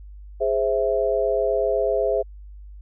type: chord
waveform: sine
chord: Ab augmented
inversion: none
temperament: equal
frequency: 415.3 / 523.3 / 659.3 Hz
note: Ab4 / C5 / E5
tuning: 0 / 0 / 0 cents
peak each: -23 dBFS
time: 0.4-2.23 s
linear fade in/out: 20 ms
effects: added 50 Hz sine -38 dBFS peak until 2.81 s